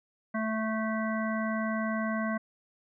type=harmonic tone with a mistuned harmonic; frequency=220 Hz; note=A3; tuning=in tune; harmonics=1 / 3 / 5 / 7 / 9; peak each=-30 / -35 / -37 / -38 / -40 dBFS; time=0.34-2.38 s; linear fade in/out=10 ms; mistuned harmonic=9; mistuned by=-17 cents; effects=none